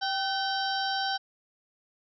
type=harmonic tone with a mistuned harmonic; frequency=781 Hz; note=G5; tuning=7 cents flat; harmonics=1 / 2 / 4 / 5 / 6 / 7; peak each=-30 / -33 / -36 / -37 / -38 / -38 dBFS; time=0.01-1.18 s; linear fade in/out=20 ms; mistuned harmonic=2; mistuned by=-44 cents; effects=none